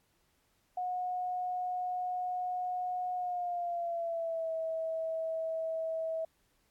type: tone with pitch glide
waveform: sine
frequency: 727 to 647.7 Hz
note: F#5 to E5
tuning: -31 to -31 cents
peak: -32 dBFS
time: 0.77-6.25 s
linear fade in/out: 5 ms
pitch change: -200 cents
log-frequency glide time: 3.15-4.52 s
effects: pink hiss -73 dBFS RMS until 6.7 s + AAC 64 kbps